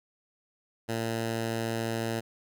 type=tone; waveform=10% pulse; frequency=114 Hz; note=A#2; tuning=38 cents flat; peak=-21 dBFS; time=0.88-2.21 s; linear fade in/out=20 ms; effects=none